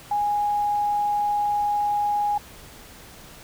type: tone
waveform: sine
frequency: 826 Hz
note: G#5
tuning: 10 cents flat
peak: -20 dBFS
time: 0.11-2.38 s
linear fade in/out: 5 ms
effects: pink hiss -45 dBFS RMS until 3.43 s